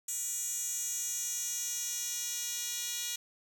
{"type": "tone with high-pass filter sweep", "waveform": "10% pulse", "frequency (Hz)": 480.3, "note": "B4", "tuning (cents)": -48, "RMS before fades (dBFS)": -36, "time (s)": [0.08, 3.16], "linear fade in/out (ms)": 5, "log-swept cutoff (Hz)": [7400, 4600], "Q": 2.8, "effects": []}